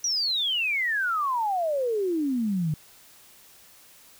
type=exponential sweep; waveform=sine; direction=down; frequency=5930 to 147.5 Hz; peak=-23 dBFS; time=0.04-2.74 s; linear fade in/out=2 ms; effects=white hiss -53 dBFS RMS until 4.19 s